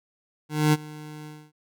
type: tone with ADSR envelope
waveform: 25% pulse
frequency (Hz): 152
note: D#3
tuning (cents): -40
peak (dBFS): -12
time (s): 0.49-1.52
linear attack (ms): 240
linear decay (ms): 33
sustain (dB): -22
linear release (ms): 260
effects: none